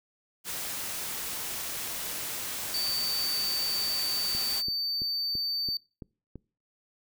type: noise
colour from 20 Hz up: white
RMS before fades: -35 dBFS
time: 0.44-4.63 s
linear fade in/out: 50 ms
type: tone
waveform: triangle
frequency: 4580 Hz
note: D8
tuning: 44 cents flat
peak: -27 dBFS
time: 2.74-5.77 s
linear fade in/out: 2 ms
type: click train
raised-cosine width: 3 ms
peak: -28 dBFS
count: 7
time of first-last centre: 4.35-6.357 s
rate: 2.99 Hz
effects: noise-tail reverb RT60 0.4 s tail -24 dB re dry